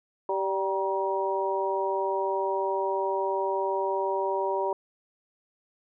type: harmonic tone with a mistuned harmonic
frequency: 194.3 Hz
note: G3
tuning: 15 cents flat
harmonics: 2 / 3 / 4 / 5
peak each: -29 / -31 / -35 / -29 dBFS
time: 0.29-4.73 s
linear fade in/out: 2 ms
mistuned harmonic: 5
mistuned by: -36 cents
effects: none